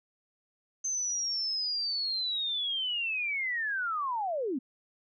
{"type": "linear sweep", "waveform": "sine", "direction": "down", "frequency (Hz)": [6272, 232.7], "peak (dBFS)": -29, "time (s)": [0.84, 4.59], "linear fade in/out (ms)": 10, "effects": []}